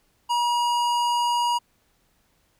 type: tone with hard clipping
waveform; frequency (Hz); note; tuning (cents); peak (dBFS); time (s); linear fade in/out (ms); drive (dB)
sine; 957; A#5; +45; -22; 0.29-1.59; 20; 15
effects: pink hiss -66 dBFS RMS until 2.59 s